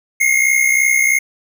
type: tone pair together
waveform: square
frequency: 2114 / 2177 Hz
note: C7 / C#7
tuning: +17 / -32 cents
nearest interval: minor second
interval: 51 cents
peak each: -15 dBFS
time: 0.2-1.19 s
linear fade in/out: 10 ms
effects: none